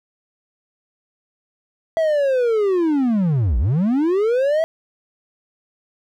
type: linear two-way sweep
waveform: triangle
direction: down then up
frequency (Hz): 659.3 to 52.4 to 659.3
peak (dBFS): -13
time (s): 1.97-4.64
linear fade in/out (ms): 0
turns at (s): 3.58
effects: none